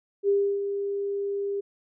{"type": "tone with ADSR envelope", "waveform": "sine", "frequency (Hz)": 400.5, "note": "G4", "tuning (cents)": 37, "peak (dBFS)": -18, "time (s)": [0.23, 1.61], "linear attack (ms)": 55, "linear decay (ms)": 310, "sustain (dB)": -8, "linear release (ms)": 13, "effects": []}